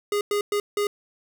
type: tone bursts at uneven times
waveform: square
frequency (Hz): 411.3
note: G#4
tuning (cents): -17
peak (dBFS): -22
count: 4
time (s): 0.12-0.21 / 0.31-0.41 / 0.52-0.6 / 0.77-0.87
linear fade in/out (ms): 2
effects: none